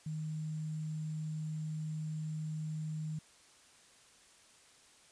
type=tone with sample-and-hold; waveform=sine; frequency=155.56 Hz; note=D#3; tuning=in tune; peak=-36 dBFS; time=0.06-3.19 s; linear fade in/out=5 ms; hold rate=7350 Hz; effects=white hiss -62 dBFS RMS until 5.11 s + resampled to 22050 Hz